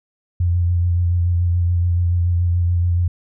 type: tone with vibrato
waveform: sine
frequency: 87.31 Hz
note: F2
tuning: in tune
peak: -14 dBFS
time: 0.4-3.08 s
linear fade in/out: 5 ms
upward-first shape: sine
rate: 7 Hz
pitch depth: 27 cents each way
effects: none